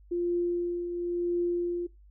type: tone with tremolo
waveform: sine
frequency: 348.6 Hz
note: F4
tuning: 3 cents flat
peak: -24 dBFS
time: 0.11-1.87 s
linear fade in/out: 10 ms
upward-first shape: triangle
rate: 0.96 Hz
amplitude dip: 55%
effects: noise-tail reverb RT60 0.2 s tail -20 dB re dry + added 50 Hz sine -52 dBFS peak until 2.1 s